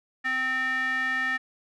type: tone with band-pass filter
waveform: square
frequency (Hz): 259.7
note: C4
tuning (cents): -13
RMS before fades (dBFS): -27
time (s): 0.24-1.38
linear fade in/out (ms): 20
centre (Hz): 1800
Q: 6.1
effects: none